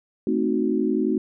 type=chord; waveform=sine; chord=A diminished seventh; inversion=none; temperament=equal with one note detuned; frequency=220 / 259.8 / 311.1 / 370 Hz; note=A3 / C4 / Eb4 / Gb4; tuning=0 / -12 / 0 / 0 cents; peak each=-25 dBFS; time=0.27-1.18 s; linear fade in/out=2 ms; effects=none